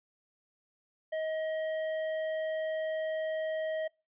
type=tone with tanh clipping; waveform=sine; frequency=632 Hz; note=D#5; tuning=27 cents sharp; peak=-33 dBFS; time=1.12-3.88 s; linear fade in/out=10 ms; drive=11 dB; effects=noise-tail reverb RT60 0.3 s tail -26 dB re dry + resampled to 8000 Hz